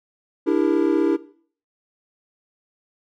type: chord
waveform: triangle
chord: E half-diminished seventh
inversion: third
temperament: equal with one note detuned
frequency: 293.7 / 329.6 / 398.2 / 466.2 Hz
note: D4 / E4 / G4 / Bb4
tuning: 0 / 0 / +27 / 0 cents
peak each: -19 / -18 / -21 / -24 dBFS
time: 0.46-1.17 s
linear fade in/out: 20 ms
effects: noise-tail reverb RT60 0.5 s tail -18 dB re dry